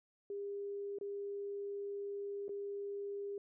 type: tone with dropouts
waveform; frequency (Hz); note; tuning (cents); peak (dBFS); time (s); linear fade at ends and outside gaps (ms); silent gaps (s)
sine; 402.7; G4; +47; -39; 0.3-3.38; 2; 0.986-1.011 / 2.482-2.492
effects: none